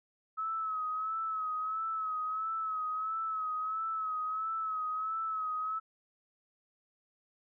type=tone with vibrato; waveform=sine; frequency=1287 Hz; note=E6; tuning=42 cents flat; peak=-32 dBFS; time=0.37-5.8 s; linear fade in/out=20 ms; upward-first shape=sine; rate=1.5 Hz; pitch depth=45 cents each way; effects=none